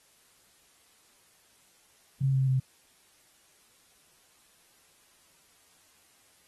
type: tone with pitch steps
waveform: sine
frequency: 134.9 / 132.97 / 131.06 Hz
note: C#3 / C3 / C3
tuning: -47 / +28 / +3 cents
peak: -22 dBFS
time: 2.21-2.6 s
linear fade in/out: 10 ms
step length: 130 ms
effects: white hiss -63 dBFS RMS until 6.47 s + AAC 32 kbps